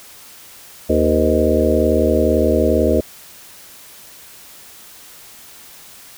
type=harmonic tone with a mistuned harmonic; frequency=77.78 Hz; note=D#2; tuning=in tune; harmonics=1 / 3 / 4 / 5 / 6 / 7 / 8; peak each=-20 / -20 / -20 / -20 / -20 / -20 / -20 dBFS; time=0.89-3.01 s; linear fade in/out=10 ms; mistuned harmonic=7; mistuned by=-86 cents; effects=white hiss -41 dBFS RMS until 6.17 s